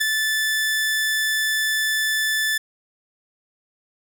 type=tone with ADSR envelope; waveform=sawtooth; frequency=1750 Hz; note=A6; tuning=10 cents flat; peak=-12 dBFS; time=0-2.58 s; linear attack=16 ms; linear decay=4 ms; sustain=-4 dB; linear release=7 ms; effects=none